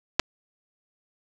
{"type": "clicks", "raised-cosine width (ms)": 0.2, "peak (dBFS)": -3, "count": 2, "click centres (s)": [0.195, 0.198], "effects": []}